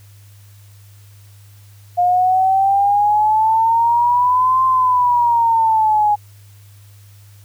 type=exponential two-way sweep; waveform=sine; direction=up then down; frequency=707 to 1046.5 to 827 Hz; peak=-11 dBFS; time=1.97-6.16 s; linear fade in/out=20 ms; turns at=4.64 s; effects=added 101 Hz sine -41 dBFS peak until 7.44 s + white hiss -52 dBFS RMS until 7.44 s